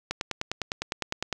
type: click train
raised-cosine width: 0.2 ms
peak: -11 dBFS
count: 13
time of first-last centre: 0.11-1.327 s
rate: 9.86 Hz
effects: none